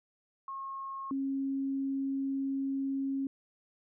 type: tone pair in turn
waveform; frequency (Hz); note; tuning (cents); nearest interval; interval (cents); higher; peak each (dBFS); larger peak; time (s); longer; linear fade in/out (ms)
sine; 1083 / 271.8; C#6 / C#4; -41 / -34; 2 octaves; 2393; first; -37 / -30; second; 0.48-1.11 / 1.11-3.27; second; 2
effects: none